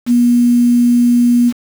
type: tone with quantisation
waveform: sine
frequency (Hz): 241.2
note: B3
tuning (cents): -41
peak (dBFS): -7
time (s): 0.06-1.53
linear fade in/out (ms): 50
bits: 5
effects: none